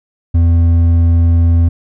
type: tone with hard clipping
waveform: sine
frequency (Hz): 84.3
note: E2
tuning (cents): +39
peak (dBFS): -8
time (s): 0.34-1.69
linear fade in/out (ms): 10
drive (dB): 5
effects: none